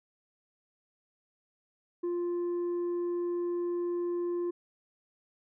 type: tone with tanh clipping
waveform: sine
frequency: 349.2 Hz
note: F4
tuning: in tune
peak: -30 dBFS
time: 2.03-4.51 s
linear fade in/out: 10 ms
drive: 3 dB
effects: none